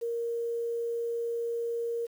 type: tone with quantisation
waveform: sine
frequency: 467.2 Hz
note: A#4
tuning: 4 cents sharp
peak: -29 dBFS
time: 0.01-2.07 s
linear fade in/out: 20 ms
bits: 9
effects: none